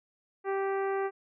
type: harmonic tone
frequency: 390.5 Hz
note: G4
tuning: 7 cents flat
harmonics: 1 / 2 / 3 / 4 / 5 / 6 / 7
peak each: -29 / -35 / -39 / -42 / -44 / -51 / -57 dBFS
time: 0.44-1.11 s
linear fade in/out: 50 ms
effects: none